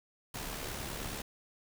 pink noise with amplitude modulation, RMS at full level -38 dBFS, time 0.34-1.22 s, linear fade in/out 5 ms, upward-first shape sine, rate 69.8 Hz, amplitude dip 45%, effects none

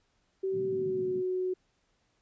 sine tone with pitch glide, 382.8 to 368.9 Hz, G4 to F#4, -41 to -5 cents, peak -28 dBFS, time 0.43-1.54 s, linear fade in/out 10 ms, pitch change -64 cents, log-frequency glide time 0.69-1.09 s
white band-pass noise, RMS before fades -43 dBFS, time 0.51-1.23 s, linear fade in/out 50 ms, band 110 to 250 Hz, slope 48 dB/octave
effects pink hiss -73 dBFS RMS until 2.21 s + resampled to 16000 Hz

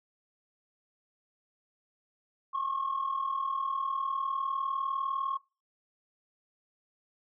sine tone pair together, 1077 / 1116.9 Hz, C6 / C#6, +50 / +13 cents, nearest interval minor second, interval 63 cents, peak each -30 / -33 dBFS, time 2.53-5.38 s, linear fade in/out 20 ms, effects noise-tail reverb RT60 0.3 s tail -22 dB re dry + tanh soft clip ceiling -24 dBFS

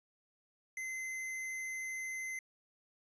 square tone, 2059 Hz, C7, 28 cents flat, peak -39 dBFS, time 0.77-2.39 s, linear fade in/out 2 ms, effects resampled to 22050 Hz

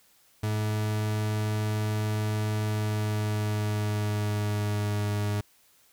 40% pulse tone with pitch glide, 106.9 to 103.62 Hz, A2 to G#2, -49 to -3 cents, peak -25 dBFS, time 0.43-5.41 s, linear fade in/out 5 ms, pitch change -54 cents, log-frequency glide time 2.63-5.1 s, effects white hiss -62 dBFS RMS until 5.92 s

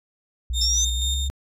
sine tone with pitch glide, 61.2 to 67.91 Hz, B1 to C#2, -15 to -35 cents, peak -23 dBFS, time 0.5-1.3 s, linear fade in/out 0 ms, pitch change +180 cents, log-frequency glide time 0.93-1.13 s
30% pulse tone with tremolo, 3653 Hz, A#7, 36 cents flat, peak -21 dBFS, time 0.53-1.29 s, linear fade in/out 50 ms, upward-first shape square, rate 4.1 Hz, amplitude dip 35%
sine exponential sweep, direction up, 5274 to 6250 Hz, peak -20 dBFS, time 0.61-0.85 s, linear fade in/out 5 ms
effects resampled to 32000 Hz

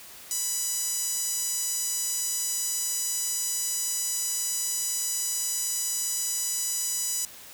sawtooth tone with high-pass filter, 987.8 Hz, B5, in tune, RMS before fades -29 dBFS, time 0.31-7.25 s, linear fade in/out 0 ms, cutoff 7100 Hz, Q 2.6, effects white hiss -46 dBFS RMS until 7.53 s

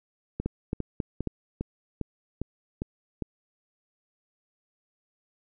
two click trains, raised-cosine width 3 ms, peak -15 / -17 dBFS, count 4 / 8, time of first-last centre 0.46-1.273 / 0.4-3.223 s, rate 3.69 / 2.48 Hz, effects none

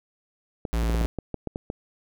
clicks, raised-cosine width 2 ms, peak -16 dBFS, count 11, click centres 0.652 / 0.835 / 0.897 / 0.947 / 1.013 / 1.05 / 1.187 / 1.343 / 1.473 / 1.559 / 1.701 s
square tone, 56.9 Hz, A#1, 41 cents flat, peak -23 dBFS, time 0.73-1.06 s, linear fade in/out 0 ms
effects none

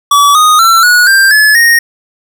square tone with pitch steps, 1145 / 1241.4 / 1346 / 1459.4 / 1582.3 / 1715.6 / 1860.1 Hz, D6 / D#6 / E6 / F#6 / G6 / A6 / A#6, -44 / -4 / +36 / -24 / +16 / -44 / -4 cents, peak -4 dBFS, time 0.11-1.79 s, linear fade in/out 5 ms, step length 240 ms, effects none

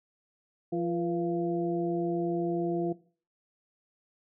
harmonic tone with a mistuned harmonic, 171.9 Hz, F3, 27 cents flat, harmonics 1 / 2 / 3 / 4, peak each -34 / -29 / -40 / -37 dBFS, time 0.72-2.93 s, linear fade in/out 10 ms, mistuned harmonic 3, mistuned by -94 cents, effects noise-tail reverb RT60 0.4 s tail -17 dB re dry

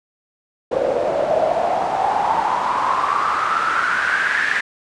pink noise with band-pass filter sweep, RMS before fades -19 dBFS, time 0.71-4.61 s, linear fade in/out 10 ms, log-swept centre 520 to 1800 Hz, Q 7.6, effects resampled to 22050 Hz

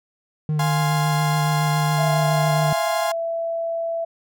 triangle tone with vibrato, 152.1 Hz, D#3, 39 cents flat, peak -17 dBFS, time 0.49-2.73 s, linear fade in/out 2 ms, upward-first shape sine, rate 7.2 Hz, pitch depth 20 cents each way
35% pulse chord, F minor, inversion none, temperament equal, 698.5 / 830.6 / 1046.5 Hz, F5 / Ab5 / C6, 0 / 0 / 0 cents, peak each -25 dBFS, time 0.59-3.12 s, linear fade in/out 5 ms
sine tone, 666 Hz, E5, 18 cents sharp, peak -22 dBFS, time 1.98-4.05 s, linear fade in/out 10 ms
effects none

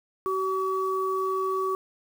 sine tone pair together, 380 / 1138.7 Hz, F#4 / C#6, +46 / +46 cents, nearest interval octave + perfect fifth, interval 1900 cents, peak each -27 dBFS, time 0.26-1.75 s, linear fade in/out 0 ms, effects 8-bit

